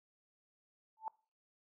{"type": "tone with exponential growth", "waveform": "sine", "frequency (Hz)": 880, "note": "A5", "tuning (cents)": 0, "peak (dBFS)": -33, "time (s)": [0.97, 1.08], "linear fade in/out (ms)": 1, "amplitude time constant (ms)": 22, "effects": ["noise-tail reverb RT60 0.4 s tail -24 dB re dry"]}